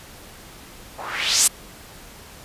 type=noise with low-pass filter sweep; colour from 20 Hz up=blue; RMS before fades=-21 dBFS; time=0.98-1.48 s; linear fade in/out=10 ms; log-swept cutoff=730 to 9700 Hz; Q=2.5; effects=pink hiss -43 dBFS RMS until 2.44 s + resampled to 32000 Hz